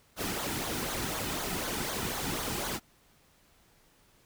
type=noise with flanger; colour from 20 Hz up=pink; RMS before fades=-34 dBFS; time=0.16-2.8 s; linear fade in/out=50 ms; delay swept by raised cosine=0.37 to 1.87 ms; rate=4 Hz; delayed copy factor=-0.6; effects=pink hiss -64 dBFS RMS until 4.25 s